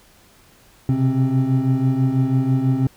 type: tone cluster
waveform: triangle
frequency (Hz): 127.4 / 133.5 / 264.8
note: C3 / C3 / C4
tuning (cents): -46 / +35 / +21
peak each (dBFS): -18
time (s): 0.89-2.87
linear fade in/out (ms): 2
effects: pink hiss -52 dBFS RMS until 2.96 s